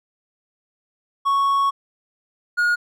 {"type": "tone pair in turn", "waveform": "triangle", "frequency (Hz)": [1108.7, 1437.1], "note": ["C#6", "F6"], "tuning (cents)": [0, 49], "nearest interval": "major third", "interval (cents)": 449, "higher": "second", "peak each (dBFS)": -14, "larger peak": "neither", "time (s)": [[1.25, 1.71], [2.57, 2.76]], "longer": "first", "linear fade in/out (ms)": 20, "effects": []}